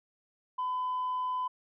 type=tone; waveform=sine; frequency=1008 Hz; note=B5; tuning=35 cents sharp; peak=-28 dBFS; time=0.58-1.48 s; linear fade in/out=10 ms; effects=tanh soft clip ceiling -27 dBFS